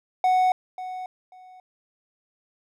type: tone with echo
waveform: triangle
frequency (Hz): 740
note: F#5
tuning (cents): 0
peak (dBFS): -15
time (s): 0.24-0.52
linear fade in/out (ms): 2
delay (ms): 540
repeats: 2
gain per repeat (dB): -14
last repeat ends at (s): 1.6
effects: none